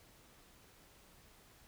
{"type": "silence", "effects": ["pink hiss -63 dBFS RMS until 1.67 s"]}